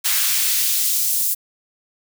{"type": "noise with high-pass filter sweep", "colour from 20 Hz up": "white", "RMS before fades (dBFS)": -19, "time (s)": [0.04, 1.35], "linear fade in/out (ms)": 20, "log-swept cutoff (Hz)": [1300, 8000], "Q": 0.71, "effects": []}